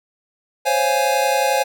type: chord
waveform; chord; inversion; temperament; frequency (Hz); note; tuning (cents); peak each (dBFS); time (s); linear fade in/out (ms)
square; Db major seventh; third; equal; 523.3 / 554.4 / 698.5 / 830.6; C5 / Db5 / F5 / Ab5; 0 / 0 / 0 / 0; -22 / -23 / -25 / -20; 0.65-1.64; 20
effects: none